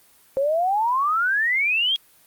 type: exponential sweep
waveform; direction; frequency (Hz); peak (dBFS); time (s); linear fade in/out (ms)
sine; up; 527 to 3322; -18; 0.37-1.96; 0
effects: white hiss -55 dBFS RMS until 2.26 s + Opus 32 kbps